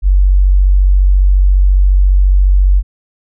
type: tone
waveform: sine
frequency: 47.24 Hz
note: F#1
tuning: 37 cents sharp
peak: -5 dBFS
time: 0.02-2.83 s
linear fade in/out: 50 ms
effects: none